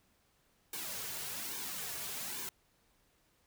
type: noise with flanger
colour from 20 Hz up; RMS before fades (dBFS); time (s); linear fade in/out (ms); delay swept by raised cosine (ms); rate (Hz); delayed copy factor
white; -41; 0.73-2.49; 2; 1.5 to 3.9; 1.2; -0.65
effects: pink hiss -72 dBFS RMS until 3.46 s